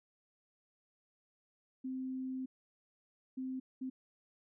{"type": "tone bursts at uneven times", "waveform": "sine", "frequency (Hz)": 260, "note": "C4", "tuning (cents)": -11, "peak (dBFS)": -37, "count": 3, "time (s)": [[1.84, 2.46], [3.37, 3.6], [3.81, 3.9]], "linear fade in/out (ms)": 10, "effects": []}